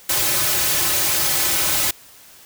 white noise with comb filter, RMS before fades -19 dBFS, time 0.09-1.91 s, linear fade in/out 5 ms, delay 4.3 ms, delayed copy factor -0.95, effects white hiss -46 dBFS RMS until 2.45 s

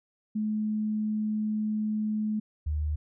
sine tone pair in turn, 214.1 / 75.7 Hz, A3 / D#2, -47 / -47 cents, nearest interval octave + tritone, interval 1800 cents, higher first, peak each -26 / -26 dBFS, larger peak neither, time 0.35-2.4 / 2.66-2.96 s, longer first, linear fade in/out 10 ms, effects none

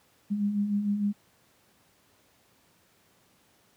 sine beating tone pair, 198.8 / 205.4 Hz, G3 / G#3, +25 / -19 cents, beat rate 6.6 Hz, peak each -34 / -25 dBFS, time 0.3-1.13 s, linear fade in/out 20 ms, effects pink hiss -64 dBFS RMS until 3.76 s + high-pass 100 Hz 12 dB/octave

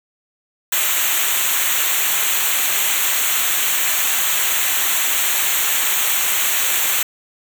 white noise with comb filter, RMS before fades -18 dBFS, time 0.72-7.03 s, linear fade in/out 5 ms, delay 0.2 ms, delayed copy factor -0.85, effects none

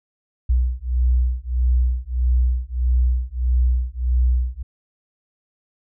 sine beating tone pair, 61.1 / 62.7 Hz, B1 / B1, -18 / +27 cents, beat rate 1.6 Hz, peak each -19 dBFS, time 0.49-4.63 s, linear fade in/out 10 ms, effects none

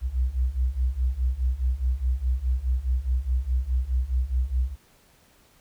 sine beating tone pair, 60.5 / 65.3 Hz, B1 / C2, -35 / -3 cents, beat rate 4.8 Hz, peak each -26 / -24 dBFS, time 0.01-4.76 s, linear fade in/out 50 ms, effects pink hiss -59 dBFS RMS until 5.6 s

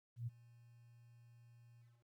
sine tone with ADSR envelope, 118.5 Hz, A#2, 29 cents sharp, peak -38 dBFS, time 0.16-2.06 s, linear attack 110 ms, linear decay 24 ms, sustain -23 dB, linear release 250 ms, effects 13-bit

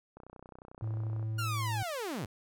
click train, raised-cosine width 1 ms, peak -35 dBFS, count 34, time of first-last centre 0.17-1.228 s, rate 31.2 Hz
triangle tone, 110 Hz, A2, in tune, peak -30 dBFS, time 0.82-1.83 s, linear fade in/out 5 ms
sawtooth linear sweep, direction down, 1435 to 82.41 Hz, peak -31 dBFS, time 1.38-2.26 s, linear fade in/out 10 ms
effects none

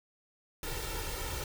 pink noise with comb filter, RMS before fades -37 dBFS, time 0.63-1.44 s, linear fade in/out 2 ms, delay 2.2 ms, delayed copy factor +0.85, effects none

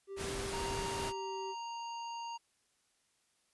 triangle tone with pitch glide, 392.2 to 386.6 Hz, G4 to G4, +1 to -24 cents, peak -39 dBFS, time 0.07-1.55 s, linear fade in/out 50 ms, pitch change -25 cents, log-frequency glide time 0.86-1.36 s
pink noise, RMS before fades -40 dBFS, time 0.16-1.13 s, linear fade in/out 50 ms
harmonic tone, 932.3 Hz, A#5, in tune, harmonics 1 / 3 / 5 / 7, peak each -40 / -50 / -54 / -57 dBFS, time 0.52-2.38 s, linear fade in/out 20 ms
effects white hiss -75 dBFS RMS until 3.53 s + resampled to 24000 Hz

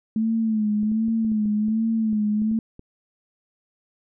sine tone with vibrato, 217.7 Hz, A3, 18 cents flat, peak -19 dBFS, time 0.16-2.59 s, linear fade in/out 2 ms, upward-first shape sine, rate 1.3 Hz, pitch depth 65 cents each way
clicks, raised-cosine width 3 ms, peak -28 dBFS, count 11, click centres 0.832 / 0.917 / 1.083 / 1.248 / 1.318 / 1.457 / 1.684 / 2.13 / 2.419 / 2.514 / 2.794 s
effects none

